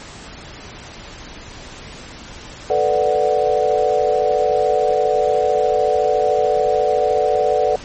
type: chord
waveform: sine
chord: B minor seventh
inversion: third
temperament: equal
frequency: 440 / 493.9 / 587.3 / 740 Hz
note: A4 / B4 / D5 / F#5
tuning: 0 / 0 / 0 / 0 cents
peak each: -19 dBFS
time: 2.7-7.76 s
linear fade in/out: 2 ms
effects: pink hiss -36 dBFS RMS until 7.84 s + MP3 32 kbps